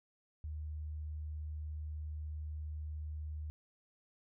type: tone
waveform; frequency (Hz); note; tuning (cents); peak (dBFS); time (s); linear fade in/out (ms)
sine; 76.4; D#2; -31; -39; 0.44-3.5; 0
effects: none